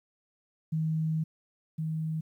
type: tone pair in turn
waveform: sine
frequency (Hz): 158.5 / 158.5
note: D#3 / D#3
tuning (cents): +32 / +32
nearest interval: unison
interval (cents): 0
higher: neither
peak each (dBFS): -26 / -29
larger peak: first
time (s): 0.72-1.24 / 1.78-2.21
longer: first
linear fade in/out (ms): 10
effects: 11-bit